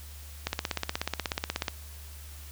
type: click train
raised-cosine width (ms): 0.2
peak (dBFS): -11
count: 21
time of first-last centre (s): 0.47-1.682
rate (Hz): 16.5
effects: added 73 Hz sine -43 dBFS peak until 2.51 s + white hiss -50 dBFS RMS until 2.51 s